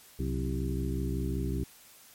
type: harmonic tone with a mistuned harmonic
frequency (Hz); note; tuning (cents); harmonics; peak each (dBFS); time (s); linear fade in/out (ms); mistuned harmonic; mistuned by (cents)
65.3; C2; -3; 1 / 2 / 3 / 4 / 5 / 6; -32 / -35 / -37 / -38 / -39 / -40; 0.19-1.64; 5; 3; -110
effects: white hiss -55 dBFS RMS until 2.14 s + MP3 64 kbps